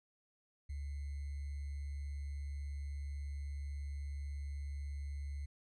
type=tone with sample-and-hold; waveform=sine; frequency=70.9 Hz; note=C#2; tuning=40 cents sharp; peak=-39 dBFS; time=0.69-5.46 s; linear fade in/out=10 ms; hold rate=2100 Hz; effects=resampled to 24000 Hz